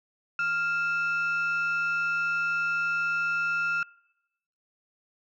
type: tone pair together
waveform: sine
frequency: 1396.9 / 2632 Hz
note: F6 / E7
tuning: 0 / -3 cents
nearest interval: major seventh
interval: 1097 cents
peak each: -24 / -30 dBFS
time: 0.39-3.83 s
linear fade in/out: 2 ms
effects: noise-tail reverb RT60 0.9 s tail -25 dB re dry + tanh soft clip ceiling -21 dBFS